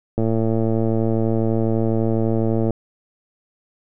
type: click train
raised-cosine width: 2 ms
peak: -8 dBFS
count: 284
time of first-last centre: 0.18-2.707 s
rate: 112 Hz
effects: none